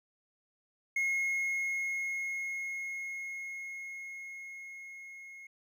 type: tone with level ramp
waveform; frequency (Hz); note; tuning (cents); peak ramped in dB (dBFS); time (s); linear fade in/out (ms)
triangle; 2160; C#7; -45; -26 to -45; 0.96-5.47; 5
effects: none